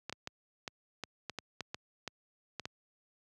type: clicks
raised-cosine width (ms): 0.2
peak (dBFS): -21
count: 12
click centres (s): 0.096 / 0.126 / 0.274 / 0.678 / 1.037 / 1.297 / 1.387 / 1.607 / 1.745 / 2.077 / 2.597 / 2.655
effects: high-pass 80 Hz 12 dB/octave